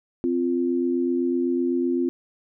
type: tone pair together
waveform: sine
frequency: 259.7 / 347.6 Hz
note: C4 / F4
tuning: -13 / -8 cents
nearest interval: perfect fourth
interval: 505 cents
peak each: -23 dBFS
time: 0.24-2.09 s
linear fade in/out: 0 ms
effects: none